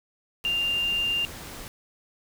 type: tone in noise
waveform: sine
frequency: 2794 Hz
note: F7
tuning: in tune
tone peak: -23 dBFS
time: 0.45-1.25 s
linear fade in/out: 0 ms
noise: pink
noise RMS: -40 dBFS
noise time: 0.44-1.68 s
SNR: +14 dB
effects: none